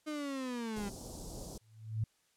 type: linear sweep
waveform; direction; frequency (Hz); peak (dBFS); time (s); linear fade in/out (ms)
35% pulse; down; 309.3 to 196; -35; 0.06-0.9; 20
type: band-stop noise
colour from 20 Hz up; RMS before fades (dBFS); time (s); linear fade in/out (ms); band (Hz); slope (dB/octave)
pink; -45; 0.76-1.58; 5; 770 to 5000; 24
type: tone with exponential growth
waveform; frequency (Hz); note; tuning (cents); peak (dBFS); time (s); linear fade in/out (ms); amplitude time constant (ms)
sine; 110; A2; 0; -28; 1.61-2.04; 5; 93
effects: white hiss -73 dBFS RMS until 2.36 s + low-pass 10000 Hz 12 dB/octave